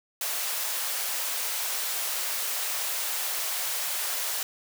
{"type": "high-pass noise", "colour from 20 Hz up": "white", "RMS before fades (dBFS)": -30, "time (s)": [0.21, 4.43], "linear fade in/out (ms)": 2, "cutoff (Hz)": 510, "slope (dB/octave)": 24, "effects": []}